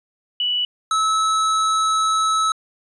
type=tone pair in turn; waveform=sine / square; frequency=2954 / 1298.9 Hz; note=F#7 / E6; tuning=-3 / -26 cents; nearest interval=octave + major second; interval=1423 cents; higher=first; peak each=-18 / -17 dBFS; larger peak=second; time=0.4-0.65 / 0.91-2.52 s; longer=second; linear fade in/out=2 ms; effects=resampled to 22050 Hz